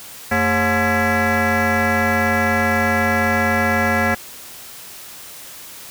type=tone with frequency modulation; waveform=sine; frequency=722 Hz; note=F#5; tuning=43 cents flat; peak=-12 dBFS; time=0.31-4.15 s; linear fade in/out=10 ms; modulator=316 Hz; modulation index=4.3; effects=tanh soft clip ceiling -13 dBFS + white hiss -37 dBFS RMS until 5.9 s